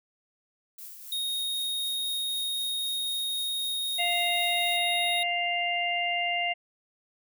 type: noise with tremolo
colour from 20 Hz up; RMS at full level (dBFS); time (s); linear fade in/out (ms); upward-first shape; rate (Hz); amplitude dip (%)
violet; -42; 0.78-4.77; 5; triangle; 3.9; 45
type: tone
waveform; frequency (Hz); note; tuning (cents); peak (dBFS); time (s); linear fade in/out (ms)
square; 3729; A#7; 0; -29; 1.12-5.23; 2
type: harmonic tone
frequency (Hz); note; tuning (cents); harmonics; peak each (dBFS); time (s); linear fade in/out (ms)
698.5; F5; 0; 1 / 3 / 4; -30 / -30 / -30; 3.98-6.54; 20
effects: none